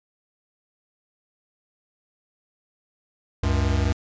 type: tone pair together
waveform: square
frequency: 69.3 / 94.4 Hz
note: C#2 / F#2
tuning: 0 / +35 cents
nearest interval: perfect fourth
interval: 535 cents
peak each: -23 dBFS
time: 3.43-3.93 s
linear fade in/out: 5 ms
effects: resampled to 16000 Hz